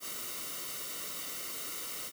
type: noise with comb filter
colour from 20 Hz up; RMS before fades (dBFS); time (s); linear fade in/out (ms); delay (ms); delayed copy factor
white; -40; 0-2.12; 50; 1.2; -0.65
effects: none